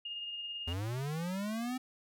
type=tone with tremolo; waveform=sine; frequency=2836 Hz; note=F7; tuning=26 cents sharp; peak=-37 dBFS; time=0.05-0.73 s; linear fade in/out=5 ms; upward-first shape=sine; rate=18 Hz; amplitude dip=30%
type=linear sweep; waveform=square; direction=up; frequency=80 to 260 Hz; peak=-35 dBFS; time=0.67-1.78 s; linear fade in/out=10 ms
effects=none